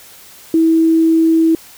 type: tone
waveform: sine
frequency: 325 Hz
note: E4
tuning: 24 cents flat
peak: -8 dBFS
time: 0.54-1.55 s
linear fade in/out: 2 ms
effects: white hiss -40 dBFS RMS until 1.77 s